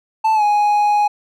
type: tone with pitch glide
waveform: triangle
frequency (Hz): 880 to 831.1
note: A5 to G#5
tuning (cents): 0 to +1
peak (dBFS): -10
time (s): 0.24-1.08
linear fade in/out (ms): 10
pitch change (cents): -99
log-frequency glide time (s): 0.34-0.43
effects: none